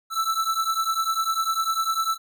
square beating tone pair, 1318.5 / 1328.5 Hz, E6 / E6, 0 / +13 cents, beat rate 10 Hz, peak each -26 dBFS, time 0.1-2.18 s, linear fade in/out 50 ms, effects none

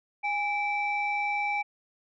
sine tone pair together, 822 / 2325 Hz, G#5 / D7, -18 / -18 cents, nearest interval octave + tritone, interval 1800 cents, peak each -28 dBFS, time 0.23-1.63 s, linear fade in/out 20 ms, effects tanh soft clip ceiling -20 dBFS

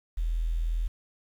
sine tone, 41.2 Hz, E1, in tune, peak -25 dBFS, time 0.17-0.88 s, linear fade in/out 10 ms, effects 9-bit

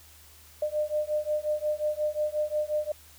sine beating tone pair, 601 / 606.6 Hz, D5 / D#5, +40 / -44 cents, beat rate 5.6 Hz, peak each -29 dBFS, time 0.62-2.92 s, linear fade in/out 5 ms, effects added 76 Hz sine -56 dBFS peak until 3.18 s + white hiss -54 dBFS RMS until 3.18 s

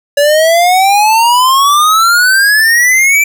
square exponential sweep, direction up, 567 to 2349 Hz, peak -6 dBFS, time 0.17-3.24 s, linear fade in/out 5 ms, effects none

